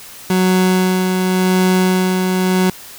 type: tone with tremolo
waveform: 30% pulse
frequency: 185 Hz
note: F#3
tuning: in tune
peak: -8 dBFS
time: 0.3-2.7 s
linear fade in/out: 2 ms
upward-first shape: sine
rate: 0.9 Hz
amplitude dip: 35%
effects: white hiss -36 dBFS RMS until 2.98 s